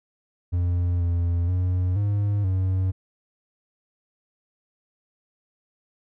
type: tone with pitch steps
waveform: triangle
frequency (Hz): 88 / 86.2 / 90.8 / 102.2 / 93.7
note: F2 / F2 / F#2 / G#2 / F#2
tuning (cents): +14 / -22 / -32 / -27 / +22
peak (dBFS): -18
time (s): 0.52-2.92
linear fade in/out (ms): 20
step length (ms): 480
effects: none